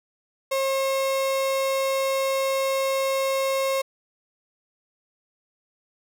35% pulse tone, 538 Hz, C5, 48 cents sharp, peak -20 dBFS, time 0.51-3.82 s, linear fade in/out 10 ms, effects none

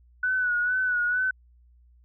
sine tone with vibrato, 1480 Hz, F#6, in tune, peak -22 dBFS, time 0.23-1.31 s, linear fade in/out 5 ms, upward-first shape sine, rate 2.2 Hz, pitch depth 46 cents each way, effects added 60 Hz sine -54 dBFS peak until 2.04 s

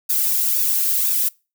violet noise with flanger, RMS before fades -19 dBFS, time 0.09-1.29 s, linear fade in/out 10 ms, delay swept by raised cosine 0.95 to 2.35 ms, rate 2 Hz, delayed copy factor -0.65, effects noise-tail reverb RT60 0.3 s tail -25 dB re dry

